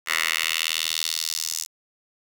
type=tone with high-pass filter sweep; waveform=10% pulse; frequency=80.6 Hz; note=E2; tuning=38 cents flat; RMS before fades=-26 dBFS; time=0.06-1.67 s; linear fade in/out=50 ms; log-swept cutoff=1800 to 6300 Hz; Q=2; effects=7-bit

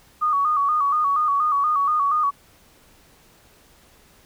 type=tone with vibrato; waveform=sine; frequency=1175 Hz; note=D6; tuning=1 cent sharp; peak=-17 dBFS; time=0.21-2.31 s; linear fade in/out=20 ms; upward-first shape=square; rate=4.2 Hz; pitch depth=75 cents each way; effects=pink hiss -54 dBFS RMS until 4.25 s

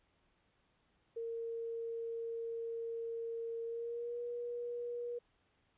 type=tone with pitch glide; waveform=sine; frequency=460 to 479.5 Hz; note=A#4 to A#4; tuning=-23 to +49 cents; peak=-38 dBFS; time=1.16-5.19 s; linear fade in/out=10 ms; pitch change=+72 cents; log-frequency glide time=3.64-4.2 s; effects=pink hiss -75 dBFS RMS until 5.77 s + resampled to 8000 Hz

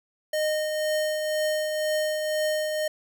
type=tone with tremolo; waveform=square; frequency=615 Hz; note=D#5; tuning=20 cents flat; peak=-23 dBFS; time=0.33-2.88 s; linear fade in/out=5 ms; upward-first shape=triangle; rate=2 Hz; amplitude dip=40%; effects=none

